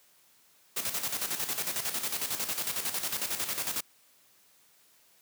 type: noise with tremolo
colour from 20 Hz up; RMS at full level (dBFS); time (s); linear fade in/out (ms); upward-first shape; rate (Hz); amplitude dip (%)
white; -31; 0.76-3.81; 10; square; 11; 60
effects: white hiss -63 dBFS RMS until 5.21 s + high-pass 100 Hz 12 dB/octave